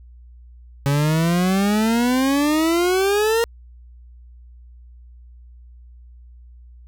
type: exponential sweep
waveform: 40% pulse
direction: up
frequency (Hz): 138.59 to 470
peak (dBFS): -15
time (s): 0.86-3.44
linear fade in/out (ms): 0
effects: added 60 Hz sine -41 dBFS peak until 6.87 s